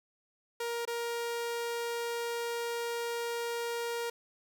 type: tone with dropouts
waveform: sawtooth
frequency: 470 Hz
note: A#4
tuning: 14 cents sharp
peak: -29 dBFS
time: 0.6-4.1 s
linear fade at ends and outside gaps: 5 ms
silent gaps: 0.853-0.875 s
effects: none